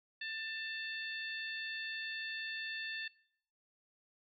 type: harmonic tone with a mistuned harmonic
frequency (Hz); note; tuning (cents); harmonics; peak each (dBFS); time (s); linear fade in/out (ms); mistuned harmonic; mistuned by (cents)
889; A5; +18; 2 / 3 / 4 / 5; -41 / -45 / -47 / -49; 0.21-3.08; 5; 5; -16
effects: noise-tail reverb RT60 0.7 s tail -23 dB re dry + MP3 32 kbps